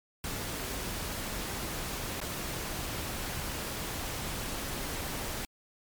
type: noise with dropouts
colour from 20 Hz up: pink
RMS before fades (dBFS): -36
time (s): 0.24-5.45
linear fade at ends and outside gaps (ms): 1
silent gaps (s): 2.203-2.214
effects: MP3 96 kbps